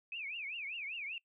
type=tone with vibrato; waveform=sine; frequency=2474 Hz; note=D#7; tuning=10 cents flat; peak=-39 dBFS; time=0.12-1.18 s; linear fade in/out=2 ms; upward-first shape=triangle; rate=5.1 Hz; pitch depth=260 cents each way; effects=noise-tail reverb RT60 0.1 s tail -21 dB re dry